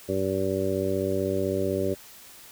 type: harmonic tone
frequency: 95.8 Hz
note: G2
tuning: 39 cents flat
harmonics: 1 / 2 / 3 / 4 / 5 / 6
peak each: -33 / -33 / -32 / -28 / -32 / -30 dBFS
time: 0.08-1.95 s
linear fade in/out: 20 ms
effects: white hiss -48 dBFS RMS until 2.51 s